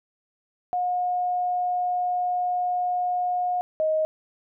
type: tone pair in turn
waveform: sine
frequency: 720 / 626.4 Hz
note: F#5 / D#5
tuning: -47 / +11 cents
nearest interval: major second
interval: 242 cents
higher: first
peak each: -22 / -20 dBFS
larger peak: second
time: 0.73-3.61 / 3.8-4.05 s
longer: first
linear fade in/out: 0 ms
effects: none